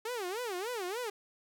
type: tone with vibrato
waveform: sawtooth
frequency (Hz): 421.1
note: G#4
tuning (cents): +24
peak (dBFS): -31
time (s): 0.05-1.1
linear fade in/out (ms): 5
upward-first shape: sine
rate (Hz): 3.4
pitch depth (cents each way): 300
effects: none